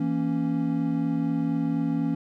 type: chord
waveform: triangle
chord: A# diminished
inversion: second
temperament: equal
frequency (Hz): 164.81 / 233.1 / 277.2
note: E3 / A#3 / C#4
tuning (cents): 0 / 0 / 0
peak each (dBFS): -26 / -27 / -24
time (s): 0-2.15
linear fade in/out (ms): 5
effects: none